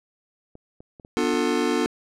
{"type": "clicks", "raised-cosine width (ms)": 2, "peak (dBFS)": -31, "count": 6, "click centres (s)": [0.554, 0.805, 0.998, 1.049, 1.24, 1.34]}
{"type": "chord", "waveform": "square", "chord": "B half-diminished seventh", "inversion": "none", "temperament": "just", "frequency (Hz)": [246.9, 296.3, 355.6, 444.5], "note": ["B3", "D4", "F4", "A4"], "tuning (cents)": [0, 15, 31, 18], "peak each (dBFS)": -27, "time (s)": [1.17, 1.86], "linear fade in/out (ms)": 0}
{"effects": ["low-pass 8000 Hz 12 dB/octave"]}